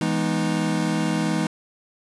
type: chord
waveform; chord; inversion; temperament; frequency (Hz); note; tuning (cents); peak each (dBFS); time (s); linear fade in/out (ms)
square; E major seventh; none; equal; 164.81 / 207.7 / 246.9 / 311.1; E3 / G#3 / B3 / D#4; 0 / 0 / 0 / 0; -26 / -27 / -30 / -27; 0.01-1.47; 2
effects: resampled to 24000 Hz